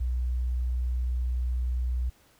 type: tone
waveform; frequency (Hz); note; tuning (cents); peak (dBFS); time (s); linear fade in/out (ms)
sine; 61.74; B1; 0; -25; 0-2.1; 10
effects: pink hiss -61 dBFS RMS until 2.39 s